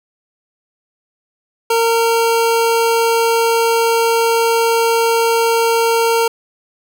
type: tone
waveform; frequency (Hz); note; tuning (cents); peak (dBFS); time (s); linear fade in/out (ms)
25% pulse; 459.4; A#4; -25; -8; 1.7-6.28; 5
effects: none